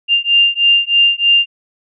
sine beating tone pair, 2794 / 2797.2 Hz, F7 / F7, 0 / +2 cents, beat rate 3.2 Hz, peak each -12 dBFS, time 0.08-1.46 s, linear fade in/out 50 ms, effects none

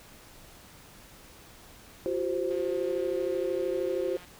sine chord, F suspended second, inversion none, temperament equal with one note detuned, 349.2 / 382.2 / 523.3 Hz, F4 / G4 / C5, 0 / -44 / 0 cents, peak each -32 / -31 / -31 dBFS, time 2.06-4.17 s, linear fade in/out 0 ms
click train, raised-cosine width 0.3 ms, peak -35 dBFS, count 312, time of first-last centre 2.51-4.247 s, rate 179 Hz
effects pink hiss -52 dBFS RMS until 4.39 s

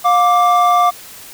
triangle tone pair together, 710 / 1172.7 Hz, F5 / D6, +28 / -3 cents, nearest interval major sixth, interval 869 cents, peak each -10 dBFS, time 0.04-0.91 s, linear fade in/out 20 ms, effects white hiss -36 dBFS RMS until 1.33 s

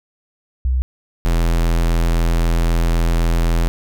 sine / square tone pair in turn, 63.7 / 41.92 Hz, C2 / E1, -46 / +30 cents, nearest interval perfect fifth, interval 724 cents, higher first, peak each -14 dBFS, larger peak neither, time 0.65-0.82 / 1.25-3.68 s, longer second, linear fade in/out 0 ms, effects none

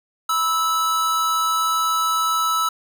square tone pair together, 982 / 1309.1 Hz, B5 / E6, -10 / -12 cents, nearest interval perfect fourth, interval 498 cents, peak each -29 / -19 dBFS, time 0.29-2.69 s, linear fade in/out 5 ms, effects none

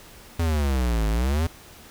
square exponential two-way sweep, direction down then up, 85.5 to 51.91 to 85.5 Hz, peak -21 dBFS, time 0.39-1.47 s, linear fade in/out 5 ms, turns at 1.08 s, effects pink hiss -47 dBFS RMS until 1.9 s

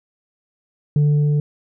sine tone with frequency modulation, 147.6 Hz, D3, 9 cents sharp, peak -13 dBFS, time 0.96-1.4 s, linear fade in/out 2 ms, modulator 294 Hz, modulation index 0.27, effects none

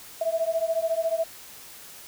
sine beating tone pair, 649 / 663 Hz, E5 / E5, -27 / +10 cents, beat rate 14 Hz, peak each -26 dBFS, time 0.21-1.24 s, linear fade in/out 5 ms, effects white hiss -45 dBFS RMS until 2.07 s

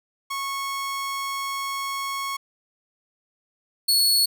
sawtooth tone pair in turn, 1100 / 4384 Hz, C#6 / C#8, -14 / -20 cents, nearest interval 2 octaves, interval 2394 cents, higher second, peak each -23 / -14 dBFS, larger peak second, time 0.3-2.37 / 3.88-4.26 s, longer first, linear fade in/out 10 ms, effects none

